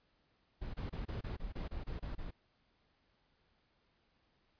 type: noise bursts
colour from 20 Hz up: brown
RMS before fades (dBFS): -41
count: 11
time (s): 0.61-2.31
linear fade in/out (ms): 10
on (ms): 130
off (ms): 27
effects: pink hiss -75 dBFS RMS until 4.59 s + resampled to 11025 Hz